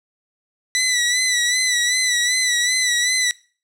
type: tone with vibrato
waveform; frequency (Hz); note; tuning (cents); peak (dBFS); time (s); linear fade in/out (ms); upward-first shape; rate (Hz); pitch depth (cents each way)
15% pulse; 1975.5; B6; 0; -10; 0.75-3.31; 0; sine; 2.6; 55
effects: noise-tail reverb RT60 0.4 s tail -22 dB re dry + low-pass 12000 Hz 12 dB/octave